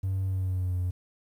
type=tone with pitch glide; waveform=triangle; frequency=95.5 to 90.14 Hz; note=G2 to F#2; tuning=-45 to -45 cents; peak=-23 dBFS; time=0.03-0.91 s; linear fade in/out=10 ms; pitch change=-100 cents; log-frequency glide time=0.25-0.8 s; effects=tanh soft clip ceiling -21 dBFS + 10-bit